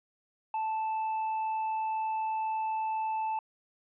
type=tone with tanh clipping; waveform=sine; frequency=878 Hz; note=A5; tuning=4 cents flat; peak=-30 dBFS; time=0.54-3.39 s; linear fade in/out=2 ms; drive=4 dB; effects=resampled to 8000 Hz